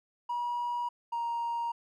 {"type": "tone pair in turn", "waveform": "triangle", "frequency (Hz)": [962, 937.3], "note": ["B5", "A#5"], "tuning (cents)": [-46, 9], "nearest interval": "unison", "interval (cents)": 45, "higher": "first", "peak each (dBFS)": -27, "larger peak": "neither", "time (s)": [[0.29, 0.89], [1.12, 1.72]], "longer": "neither", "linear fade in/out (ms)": 10, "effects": ["tanh soft clip ceiling -26 dBFS"]}